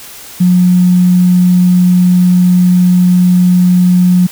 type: tone with tanh clipping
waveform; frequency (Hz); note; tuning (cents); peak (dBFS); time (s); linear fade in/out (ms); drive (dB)
triangle; 180; F#3; -47; -4; 0.4-4.27; 10; 3
effects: white hiss -31 dBFS RMS until 4.31 s